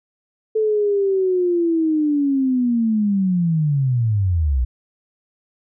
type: linear sweep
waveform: sine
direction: down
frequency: 440 to 58.27 Hz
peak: -15 dBFS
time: 0.55-4.65 s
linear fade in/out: 10 ms
effects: none